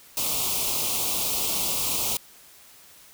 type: band-stop noise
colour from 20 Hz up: white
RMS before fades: -26 dBFS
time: 0.17-2.17 s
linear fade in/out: 2 ms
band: 1200 to 2400 Hz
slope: 48 dB/octave
effects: white hiss -51 dBFS RMS until 3.13 s